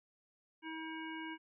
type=harmonic tone; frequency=320 Hz; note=D#4; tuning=49 cents sharp; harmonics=1 / 3 / 5 / 7 / 9; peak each=-44 / -48 / -49 / -50 / -53 dBFS; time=0.62-1.38 s; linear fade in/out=50 ms; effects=none